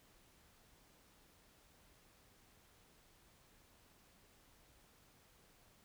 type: silence
effects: pink hiss -68 dBFS RMS until 5.84 s

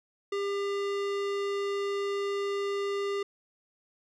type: tone with low-pass filter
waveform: square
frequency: 400.4 Hz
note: G4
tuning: 37 cents sharp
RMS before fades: -31 dBFS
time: 0.32-3.23 s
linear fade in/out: 5 ms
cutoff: 4900 Hz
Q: 0.66
effects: none

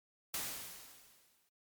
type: noise with exponential decay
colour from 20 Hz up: white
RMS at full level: -37 dBFS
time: 0.34-1.49 s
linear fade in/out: 2 ms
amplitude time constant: 250 ms
effects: MP3 96 kbps

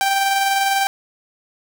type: tone with tremolo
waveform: sawtooth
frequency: 784 Hz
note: G5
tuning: in tune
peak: -11 dBFS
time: 0.01-0.87 s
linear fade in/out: 0 ms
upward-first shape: square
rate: 20 Hz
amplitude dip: 25%
effects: none

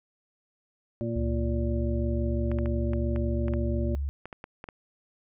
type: harmonic tone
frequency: 116 Hz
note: A#2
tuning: 8 cents flat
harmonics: 1 / 2 / 3 / 5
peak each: -32 / -32 / -34 / -36 dBFS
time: 1.01-3.95 s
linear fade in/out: 0 ms
type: tone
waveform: sine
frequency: 70.1 Hz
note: C#2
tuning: 20 cents sharp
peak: -27 dBFS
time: 1.16-4.09 s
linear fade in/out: 0 ms
type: clicks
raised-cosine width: 0.5 ms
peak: -24 dBFS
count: 12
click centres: 2.516 / 2.587 / 2.659 / 2.934 / 3.161 / 3.482 / 3.537 / 4.256 / 4.328 / 4.441 / 4.641 / 4.688 s
effects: none

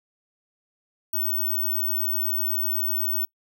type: tone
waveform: sine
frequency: 15804 Hz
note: B9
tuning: in tune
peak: -21 dBFS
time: 1.13-3.25 s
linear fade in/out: 5 ms
effects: noise-tail reverb RT60 0.1 s tail -25 dB re dry + tanh soft clip ceiling -19 dBFS

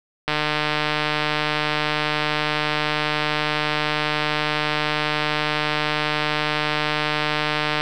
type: click train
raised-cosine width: 0.3 ms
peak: -5 dBFS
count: 1138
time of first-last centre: 0.28-7.81 s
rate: 151 Hz
effects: none

